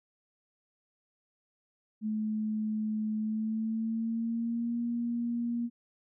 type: tone with pitch glide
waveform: sine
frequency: 215.6 to 236.5 Hz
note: A3 to A#3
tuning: -35 to +25 cents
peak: -29 dBFS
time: 2.01-5.7 s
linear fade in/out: 50 ms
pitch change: +160 cents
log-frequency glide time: 3.18-4.79 s
effects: none